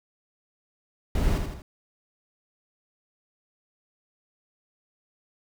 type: noise with echo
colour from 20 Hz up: brown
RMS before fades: -24 dBFS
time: 1.15-1.38 s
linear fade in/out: 2 ms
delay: 80 ms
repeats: 3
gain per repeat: -5 dB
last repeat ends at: 1.62 s
effects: none

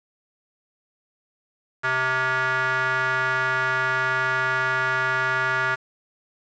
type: tone with band-pass filter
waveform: square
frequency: 129.6 Hz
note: C3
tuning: 16 cents flat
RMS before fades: -23 dBFS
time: 1.83-5.76 s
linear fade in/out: 20 ms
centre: 1500 Hz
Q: 4
effects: resampled to 16000 Hz + 8-bit

